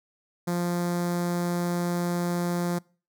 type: tone with notch filter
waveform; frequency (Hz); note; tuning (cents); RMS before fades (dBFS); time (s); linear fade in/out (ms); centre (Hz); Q
sawtooth; 174.61; F3; 0; -27; 0.47-2.79; 10; 2800; 0.95
effects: noise-tail reverb RT60 0.4 s tail -25 dB re dry